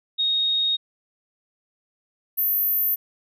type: tone pair in turn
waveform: sine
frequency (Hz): 3734 / 13449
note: A#7 / G#9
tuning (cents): +2 / +21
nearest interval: octave + minor seventh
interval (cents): 2219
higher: second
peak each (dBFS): -19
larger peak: neither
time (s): 0.18-0.77 / 2.37-2.96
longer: neither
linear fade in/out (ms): 20
effects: none